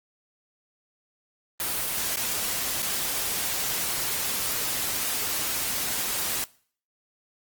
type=noise with dropouts; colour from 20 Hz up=white; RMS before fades=-28 dBFS; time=1.6-6.44 s; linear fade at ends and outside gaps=0 ms; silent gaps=2.159-2.171 / 2.821-2.828 s; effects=noise-tail reverb RT60 0.5 s tail -22 dB re dry + Opus 24 kbps